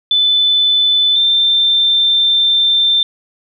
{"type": "tone pair in turn", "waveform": "sine", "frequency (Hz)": [3509, 3570], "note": ["A7", "A7"], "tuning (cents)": [-5, 24], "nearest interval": "unison", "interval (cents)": 29, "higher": "second", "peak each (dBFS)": -9, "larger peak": "neither", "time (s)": [[0.11, 1.16], [1.16, 3.03]], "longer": "second", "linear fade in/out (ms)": 2, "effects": []}